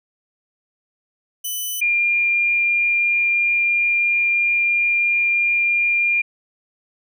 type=tone pair in turn; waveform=5% pulse / sine; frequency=3000 / 2401 Hz; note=F#7 / D7; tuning=+23 / +38 cents; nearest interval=major third; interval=385 cents; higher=first; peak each=-15 dBFS; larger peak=neither; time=1.44-1.81 / 1.81-6.22 s; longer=second; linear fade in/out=10 ms; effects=none